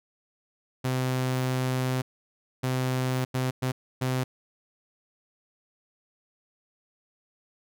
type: tone bursts at uneven times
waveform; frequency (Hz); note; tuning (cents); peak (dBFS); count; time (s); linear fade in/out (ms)
sawtooth; 128.7; C3; -28; -21; 5; 0.84-2.02 / 2.63-3.25 / 3.34-3.51 / 3.62-3.72 / 4.01-4.24; 10
effects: none